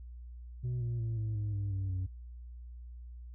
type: tone with pitch steps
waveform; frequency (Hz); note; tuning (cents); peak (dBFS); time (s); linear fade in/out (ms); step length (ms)
sine; 123.47 / 118.51 / 113.75 / 109.18 / 104.79 / 100.58 / 96.54 / 92.66; B2 / A#2 / A#2 / A2 / G#2 / G2 / G2 / F#2; 0 / +29 / -42 / -13 / +16 / +45 / -26 / +3; -29; 0.63-2.07; 20; 180
effects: tanh soft clip ceiling -31 dBFS + added 60 Hz sine -44 dBFS peak until 3.34 s